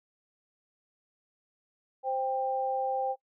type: tone pair together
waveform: sine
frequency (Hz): 523.2 / 791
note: C5 / G5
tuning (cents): 0 / +15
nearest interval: perfect fifth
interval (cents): 715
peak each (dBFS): -32 / -29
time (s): 2.03-3.16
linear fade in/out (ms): 50
effects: noise-tail reverb RT60 0.1 s tail -22 dB re dry